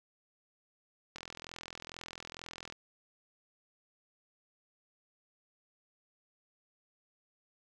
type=click train; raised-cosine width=0.2 ms; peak=-26 dBFS; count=67; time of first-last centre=1.16-2.724 s; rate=42.2 Hz; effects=none